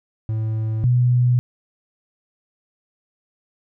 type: tone pair in turn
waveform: triangle / sine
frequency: 110 / 123.48 Hz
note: A2 / B2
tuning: 0 / 0 cents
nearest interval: major second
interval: 200 cents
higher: second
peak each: -18 / -13 dBFS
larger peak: second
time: 0.29-0.84 / 0.84-1.39 s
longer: neither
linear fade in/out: 0 ms
effects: none